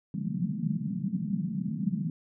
white band-pass noise, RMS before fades -31 dBFS, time 0.14-2.1 s, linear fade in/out 2 ms, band 150 to 210 Hz, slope 48 dB/octave, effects none

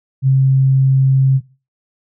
sine tone, 133.7 Hz, C3, 38 cents sharp, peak -8 dBFS, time 0.22-1.41 s, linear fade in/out 50 ms, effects noise-tail reverb RT60 0.3 s tail -17 dB re dry

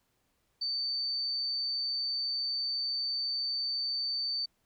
sine tone, 4566 Hz, D8, 50 cents flat, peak -30 dBFS, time 0.61-4.46 s, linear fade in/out 10 ms, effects pink hiss -75 dBFS RMS until 4.65 s

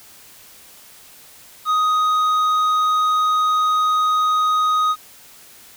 sine tone with tanh clipping, 1250 Hz, D#6, 8 cents sharp, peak -16 dBFS, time 1.65-4.96 s, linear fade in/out 50 ms, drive 7 dB, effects white hiss -45 dBFS RMS until 5.76 s

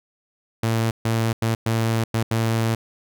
sawtooth tone bursts at uneven times, 113.3 Hz, A#2, 49 cents flat, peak -15 dBFS, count 6, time 0.63-0.91 / 1.05-1.33 / 1.42-1.55 / 1.66-2.04 / 2.14-2.23 / 2.31-2.75 s, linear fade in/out 5 ms, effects none

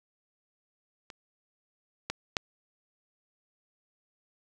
clicks, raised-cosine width 0.2 ms, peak -26 / -14 / -9 dBFS, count 3, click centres 1.102 / 2.1 / 2.368 s, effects none

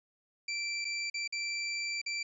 25% pulse tone with dropouts, 2344 Hz, D7, 4 cents flat, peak -29 dBFS, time 0.48-2.23 s, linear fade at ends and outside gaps 5 ms, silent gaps 0.846-0.85 / 1.1-1.141 / 1.277-1.324 / 2.016-2.061 s, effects resampled to 22050 Hz

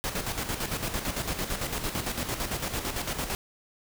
pink noise with tremolo, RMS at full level -30 dBFS, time 0.04-3.35 s, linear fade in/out 0 ms, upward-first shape square, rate 8.9 Hz, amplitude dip 55%, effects none

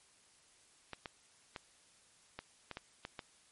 clicks, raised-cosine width 0.3 ms, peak -26 dBFS, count 8, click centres 0.933 / 1.058 / 1.562 / 2.39 / 2.713 / 2.771 / 3.051 / 3.192 s, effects white hiss -66 dBFS RMS until 3.51 s + MP3 48 kbps

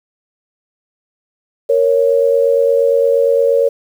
sine tone pair together, 465.8 / 554.4 Hz, A#4 / C#5, -1 / 0 cents, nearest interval minor third, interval 301 cents, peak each -12 dBFS, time 1.69-3.69 s, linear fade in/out 10 ms, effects 7-bit

